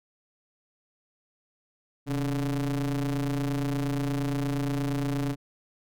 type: ring-modulated tone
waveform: square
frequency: 73.42 Hz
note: D2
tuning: in tune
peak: -24 dBFS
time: 2.06-5.36 s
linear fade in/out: 50 ms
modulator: 206 Hz
effects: none